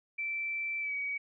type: tone with pitch glide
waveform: sine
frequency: 2333 to 2264 Hz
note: D7 to C#7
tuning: -12 to +36 cents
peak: -32 dBFS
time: 0.18-1.18 s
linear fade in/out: 10 ms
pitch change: -52 cents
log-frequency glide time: 0.8-0.94 s
effects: none